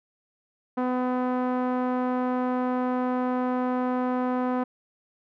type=tone with low-pass filter; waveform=sawtooth; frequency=251.7 Hz; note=B3; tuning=33 cents sharp; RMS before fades=-26 dBFS; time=0.77-4.64 s; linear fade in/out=10 ms; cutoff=1100 Hz; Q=1.4; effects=none